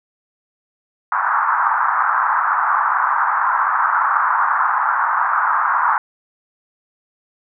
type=band-pass noise; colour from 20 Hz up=pink; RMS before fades=-17 dBFS; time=1.12-5.98 s; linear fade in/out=2 ms; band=900 to 1500 Hz; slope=48 dB/octave; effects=none